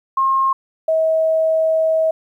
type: tone pair in turn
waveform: sine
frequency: 1071 / 640.9 Hz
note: C6 / E5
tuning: +40 / -49 cents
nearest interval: major sixth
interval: 889 cents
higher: first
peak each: -13 dBFS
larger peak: neither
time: 0.17-0.53 / 0.88-2.11 s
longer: second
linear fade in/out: 5 ms
effects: 9-bit